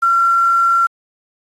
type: tone with quantisation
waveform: sine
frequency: 1366 Hz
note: F6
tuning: 39 cents flat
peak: -10 dBFS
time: 0.02-0.87 s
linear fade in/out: 10 ms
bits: 6
effects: AAC 32 kbps